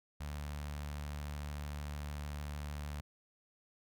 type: tone with notch filter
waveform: sawtooth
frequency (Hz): 73.42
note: D2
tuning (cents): 0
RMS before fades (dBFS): -42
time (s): 0.2-3.01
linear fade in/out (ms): 10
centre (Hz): 360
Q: 0.87
effects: none